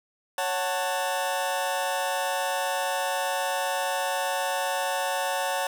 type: chord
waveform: sawtooth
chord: F# minor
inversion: second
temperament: just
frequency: 555 / 740 / 888 Hz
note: C#5 / F#5 / A5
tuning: +2 / 0 / +16 cents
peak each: -26 dBFS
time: 0.38-5.67 s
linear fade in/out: 2 ms
effects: none